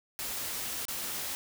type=noise with dropouts; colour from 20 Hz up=white; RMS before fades=-36 dBFS; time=0.19-1.35 s; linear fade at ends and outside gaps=0 ms; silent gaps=0.853-0.883 s; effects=none